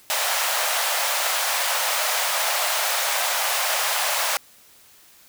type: high-pass noise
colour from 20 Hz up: pink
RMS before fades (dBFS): -23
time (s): 0.1-4.37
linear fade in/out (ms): 0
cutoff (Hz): 580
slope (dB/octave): 48
effects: white hiss -52 dBFS RMS until 5.28 s